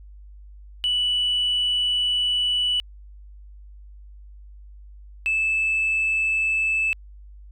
sine tone pair in turn, 2960 / 2624 Hz, F#7 / E7, 0 / -9 cents, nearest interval major second, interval 209 cents, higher first, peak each -18 dBFS, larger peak neither, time 0.84-2.8 / 5.26-6.93 s, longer first, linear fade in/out 0 ms, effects tanh soft clip ceiling -16 dBFS + added 50 Hz sine -41 dBFS peak until 7.51 s

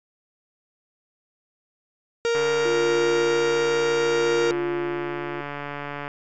45% pulse tone, 466.2 Hz, A#4, in tune, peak -20 dBFS, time 2.25-4.51 s, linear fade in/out 0 ms
click train, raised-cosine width 0.5 ms, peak -17 dBFS, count 538, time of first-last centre 2.35-6.079 s, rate 144 Hz
sine tone with tremolo, 349.2 Hz, F4, in tune, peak -23 dBFS, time 2.65-5.41 s, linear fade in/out 5 ms, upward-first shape sine, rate 0.65 Hz, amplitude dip 60%
effects resampled to 16000 Hz

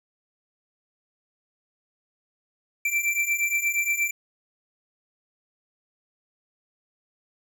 square beating tone pair, 2340 / 2348.5 Hz, D7 / D7, -7 / -1 cents, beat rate 8.5 Hz, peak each -28 / -25 dBFS, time 2.85-4.11 s, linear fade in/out 5 ms, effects none

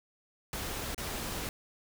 pink noise with dropouts, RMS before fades -37 dBFS, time 0.53-1.49 s, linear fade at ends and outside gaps 1 ms, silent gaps 0.946-0.979 s, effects none

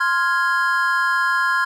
triangle chord, F minor, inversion second, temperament equal, 1046.5 / 1396.9 / 1661.2 Hz, C6 / F6 / Ab6, 0 / 0 / 0 cents, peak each -19 dBFS, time 0-1.65 s, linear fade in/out 10 ms, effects none

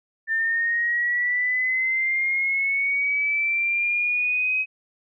sine linear sweep, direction up, 1786 to 2539 Hz, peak -20 dBFS, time 0.27-4.66 s, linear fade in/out 50 ms, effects none

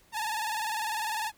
sawtooth tone with vibrato, 880 Hz, A5, in tune, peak -26 dBFS, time 0.12-1.32 s, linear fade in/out 50 ms, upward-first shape square, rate 20 Hz, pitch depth 66 cents each way, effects pink hiss -62 dBFS RMS until 1.37 s

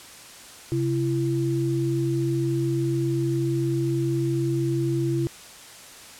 sine tone pair together, 133.3 / 336.4 Hz, C3 / E4, +33 / +35 cents, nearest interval octave + major third, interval 1602 cents, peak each -24 dBFS, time 0.72-5.27 s, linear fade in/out 0 ms, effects white hiss -44 dBFS RMS until 6.19 s + low-pass 10000 Hz 12 dB/octave

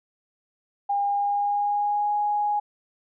sine tone with pitch glide, 807 to 829.7 Hz, G#5 to G#5, -50 to -2 cents, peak -21 dBFS, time 0.89-2.6 s, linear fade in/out 10 ms, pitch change +48 cents, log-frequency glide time 1.02-2.13 s, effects none

